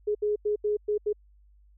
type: tone bursts at uneven times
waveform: sine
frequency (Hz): 418.4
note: G#4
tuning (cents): +13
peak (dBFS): -23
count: 6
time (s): 0.07-0.15 / 0.22-0.36 / 0.45-0.56 / 0.64-0.77 / 0.88-0.98 / 1.06-1.13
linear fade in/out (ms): 10
effects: added 50 Hz sine -55 dBFS peak until 1.77 s